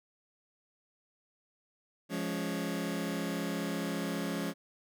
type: chord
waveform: sawtooth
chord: Db major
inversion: first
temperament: just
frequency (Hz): 173.24 / 207.9 / 277.2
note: F3 / Ab3 / Db4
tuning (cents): -14 / +2 / 0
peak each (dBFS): -33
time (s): 2.09-4.54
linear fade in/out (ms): 50
effects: none